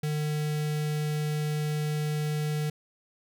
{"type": "tone with notch filter", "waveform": "square", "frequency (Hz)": 150.9, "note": "D3", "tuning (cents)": 47, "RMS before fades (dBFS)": -29, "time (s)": [0.03, 2.7], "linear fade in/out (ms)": 5, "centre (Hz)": 1000, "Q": 1.4, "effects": []}